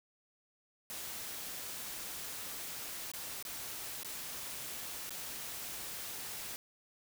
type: noise with dropouts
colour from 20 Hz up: white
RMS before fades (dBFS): -43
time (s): 0.9-6.56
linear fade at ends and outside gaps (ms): 0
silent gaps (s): 3.116-3.136 / 3.426-3.451 / 4.032-4.047 / 5.094-5.106
effects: none